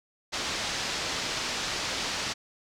white low-pass noise, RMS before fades -32 dBFS, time 0.32-2.34 s, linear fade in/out 20 ms, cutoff 5900 Hz, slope 24 dB/octave, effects none

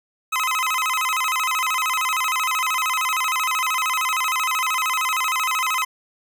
25% pulse tone with vibrato, 1147 Hz, D6, 41 cents flat, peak -16 dBFS, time 0.32-5.85 s, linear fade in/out 10 ms, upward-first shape square, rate 13 Hz, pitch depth 190 cents each way, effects none

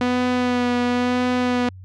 sawtooth tone with vibrato, 246.9 Hz, B3, in tune, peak -14 dBFS, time 0.01-1.69 s, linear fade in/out 2 ms, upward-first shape sine, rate 0.97 Hz, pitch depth 19 cents each way, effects added 93 Hz sine -37 dBFS peak until 1.84 s + low-pass 4000 Hz 12 dB/octave

